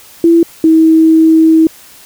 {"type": "tone pair in turn", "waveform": "sine", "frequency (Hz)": [334.9, 321.1], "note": ["E4", "E4"], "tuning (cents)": [27, -45], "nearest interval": "minor second", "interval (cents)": 72, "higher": "first", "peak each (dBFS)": -3, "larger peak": "neither", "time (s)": [[0.24, 0.43], [0.64, 1.67]], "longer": "second", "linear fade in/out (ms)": 2, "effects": ["white hiss -38 dBFS RMS until 2.05 s"]}